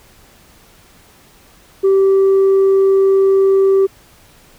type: tone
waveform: sine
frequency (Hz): 388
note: G4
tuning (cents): -18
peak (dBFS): -6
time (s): 1.83-3.87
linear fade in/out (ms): 20
effects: tanh soft clip ceiling -7 dBFS + pink hiss -47 dBFS RMS until 4.58 s